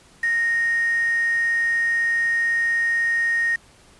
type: tone with quantisation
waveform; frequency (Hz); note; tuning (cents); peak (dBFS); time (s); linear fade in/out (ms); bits
sine; 1858; A#6; -6; -18; 0.23-3.56; 5; 6
effects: pink hiss -52 dBFS RMS until 3.99 s + resampled to 24000 Hz

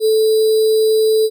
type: tone with sample-and-hold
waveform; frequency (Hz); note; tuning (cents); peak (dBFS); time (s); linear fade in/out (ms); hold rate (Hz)
sine; 437.9; A4; -8; -10; 0-1.3; 50; 4410
effects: none

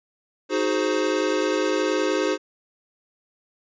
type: chord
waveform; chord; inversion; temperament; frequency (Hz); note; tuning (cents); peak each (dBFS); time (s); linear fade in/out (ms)
square; Ab dominant seventh; second; equal with one note detuned; 311.1 / 370 / 420.4 / 523.3; Eb4 / Gb4 / Ab4 / C5; 0 / 0 / +21 / 0; -27; 0.49-2.38; 50
effects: resampled to 16000 Hz

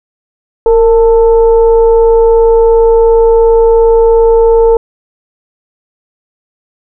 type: tone with frequency modulation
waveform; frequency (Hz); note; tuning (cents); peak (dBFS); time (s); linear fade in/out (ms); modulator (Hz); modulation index
sine; 458.6; A#4; -28; -3; 0.66-4.77; 2; 430; 0.5
effects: none

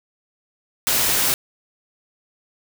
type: noise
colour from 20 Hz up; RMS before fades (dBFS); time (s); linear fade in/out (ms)
white; -19; 0.87-1.34; 0
effects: none

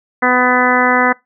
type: harmonic tone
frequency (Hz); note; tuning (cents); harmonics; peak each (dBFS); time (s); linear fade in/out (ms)
250; B3; +21; 1 / 2 / 3 / 4 / 5 / 6 / 7 / 8; -18 / -18 / -18 / -18 / -18 / -18 / -18 / -18; 0.22-1.13; 10
effects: noise-tail reverb RT60 0.2 s tail -24 dB re dry

